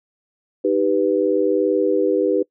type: chord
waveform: sine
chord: Eb augmented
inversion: none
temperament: equal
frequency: 311.1 / 392 / 493.9 Hz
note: Eb4 / G4 / B4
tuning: 0 / 0 / 0 cents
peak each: -21 / -19 / -19 dBFS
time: 0.64-2.43 s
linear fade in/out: 10 ms
effects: noise-tail reverb RT60 0.1 s tail -24 dB re dry